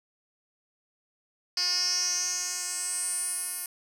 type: tone with band-pass filter sweep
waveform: 10% pulse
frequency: 360.2 Hz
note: F#4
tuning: 46 cents flat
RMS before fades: -30 dBFS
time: 1.57-3.66 s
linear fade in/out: 2 ms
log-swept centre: 4800 to 11000 Hz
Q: 6.8
effects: none